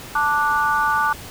sine chord, D major, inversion second, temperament just, 881 / 1174.7 / 1468.3 Hz, A5 / D6 / F#6, +2 / 0 / -14 cents, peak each -21 / -20 / -21 dBFS, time 0.15-1.13 s, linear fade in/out 5 ms, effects pink hiss -37 dBFS RMS until 1.3 s

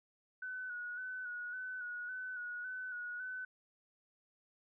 sine tone with vibrato, 1482 Hz, F#6, 2 cents sharp, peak -40 dBFS, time 0.42-3.45 s, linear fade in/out 5 ms, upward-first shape square, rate 1.8 Hz, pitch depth 31 cents each way, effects none

